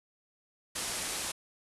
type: low-pass noise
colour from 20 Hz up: white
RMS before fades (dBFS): -36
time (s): 0.75-1.32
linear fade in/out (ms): 10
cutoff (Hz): 11000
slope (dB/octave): 48
effects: resampled to 32000 Hz

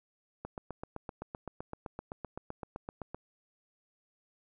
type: click train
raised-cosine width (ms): 1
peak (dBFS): -25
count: 22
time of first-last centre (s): 0.45-3.146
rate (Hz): 7.79
effects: none

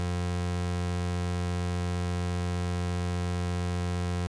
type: tone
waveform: 30% pulse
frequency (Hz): 88.5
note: F2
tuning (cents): +23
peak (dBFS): -25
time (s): 0-4.27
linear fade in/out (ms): 0
effects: resampled to 22050 Hz

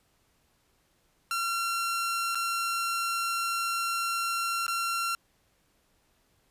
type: tone with dropouts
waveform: sawtooth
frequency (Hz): 1367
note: F6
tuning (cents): -37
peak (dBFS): -24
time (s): 1.31-5.15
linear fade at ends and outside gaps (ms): 1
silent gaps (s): 2.348-2.354 / 4.666-4.68
effects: pink hiss -69 dBFS RMS until 6.5 s + resampled to 32000 Hz

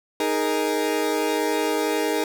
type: chord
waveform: 30% pulse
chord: D# suspended fourth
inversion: none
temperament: equal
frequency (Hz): 311.1 / 415.3 / 466.2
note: D#4 / G#4 / A#4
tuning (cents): 0 / 0 / 0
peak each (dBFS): -23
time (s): 0.2-2.24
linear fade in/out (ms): 2
effects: none

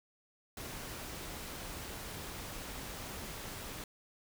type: noise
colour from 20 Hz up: pink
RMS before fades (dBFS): -44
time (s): 0.57-3.84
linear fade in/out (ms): 2
effects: none

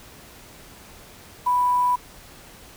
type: tone with quantisation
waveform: sine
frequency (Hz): 987.8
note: B5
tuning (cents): 0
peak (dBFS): -17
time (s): 1.46-1.96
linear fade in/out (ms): 10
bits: 7
effects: pink hiss -46 dBFS RMS until 2.76 s

